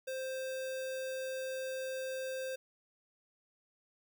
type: tone with sample-and-hold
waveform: sine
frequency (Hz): 523.3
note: C5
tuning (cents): 0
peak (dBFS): -36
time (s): 0.07-2.56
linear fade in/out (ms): 10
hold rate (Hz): 2100
effects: none